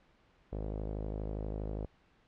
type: tone with low-pass filter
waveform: sawtooth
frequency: 52.4 Hz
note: G#1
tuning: 16 cents sharp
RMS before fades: -38 dBFS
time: 0.52-1.86 s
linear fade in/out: 10 ms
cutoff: 540 Hz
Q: 2
effects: pink hiss -67 dBFS RMS until 2.27 s + low-pass 3000 Hz 12 dB/octave